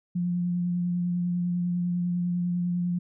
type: tone with vibrato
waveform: sine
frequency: 176.2 Hz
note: F3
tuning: 16 cents sharp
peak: -24 dBFS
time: 0.15-2.99 s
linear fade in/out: 10 ms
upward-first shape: sine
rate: 10 Hz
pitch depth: 16 cents each way
effects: none